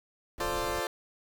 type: noise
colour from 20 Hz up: brown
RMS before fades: -41 dBFS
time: 0.38-0.8 s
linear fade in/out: 0 ms
type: chord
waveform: 20% pulse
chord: D minor seventh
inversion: first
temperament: equal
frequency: 349.2 / 440 / 523.3 / 587.3 Hz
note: F4 / A4 / C5 / D5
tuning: 0 / 0 / 0 / 0 cents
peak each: -31 dBFS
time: 0.4-0.87 s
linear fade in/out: 2 ms
effects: none